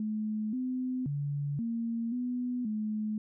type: tone with pitch steps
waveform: sine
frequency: 214.9 / 254.9 / 143.4 / 230.6 / 247.5 / 214.3 Hz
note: A3 / C4 / D3 / A#3 / B3 / A3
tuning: -41 / -45 / -41 / -19 / +4 / -45 cents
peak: -30 dBFS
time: 0-3.18 s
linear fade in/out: 2 ms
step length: 530 ms
effects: none